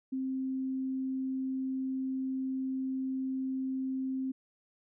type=tone; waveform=sine; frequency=263.1 Hz; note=C4; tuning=10 cents sharp; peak=-31 dBFS; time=0.12-4.32 s; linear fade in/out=10 ms; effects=none